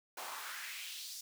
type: noise with high-pass filter sweep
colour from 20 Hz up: pink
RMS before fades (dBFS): -45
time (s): 0.17-1.21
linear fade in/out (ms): 5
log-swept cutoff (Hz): 700 to 5600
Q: 2.2
effects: none